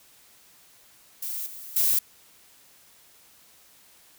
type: noise with level steps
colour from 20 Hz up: violet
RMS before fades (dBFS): -32 / -41 / -22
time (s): 1.22-1.99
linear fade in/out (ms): 5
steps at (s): 1.46 / 1.76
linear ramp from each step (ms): 5
effects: white hiss -56 dBFS RMS until 4.18 s